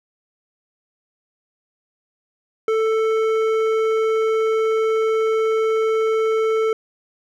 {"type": "tone with hard clipping", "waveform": "sine", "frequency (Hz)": 441.9, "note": "A4", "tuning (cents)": 7, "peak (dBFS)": -18, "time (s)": [2.68, 6.73], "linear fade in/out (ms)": 2, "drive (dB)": 10, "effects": []}